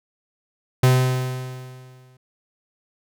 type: tone with exponential decay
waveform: 45% pulse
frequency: 128.2 Hz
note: C3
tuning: 35 cents flat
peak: -11 dBFS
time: 0.83-2.17 s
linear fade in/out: 5 ms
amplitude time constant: 290 ms
effects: none